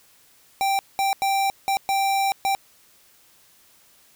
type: tone bursts at uneven times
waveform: square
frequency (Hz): 784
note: G5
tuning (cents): 0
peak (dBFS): -20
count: 6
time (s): 0.61-0.79 / 0.99-1.13 / 1.22-1.5 / 1.68-1.77 / 1.89-2.32 / 2.45-2.55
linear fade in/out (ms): 0
effects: white hiss -56 dBFS RMS until 4.15 s